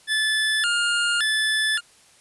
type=tone with vibrato; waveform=25% pulse; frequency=1568 Hz; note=G6; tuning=in tune; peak=-16 dBFS; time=0.07-1.81 s; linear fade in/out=50 ms; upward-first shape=square; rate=0.88 Hz; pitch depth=180 cents each way; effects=white hiss -54 dBFS RMS until 2.2 s + resampled to 24000 Hz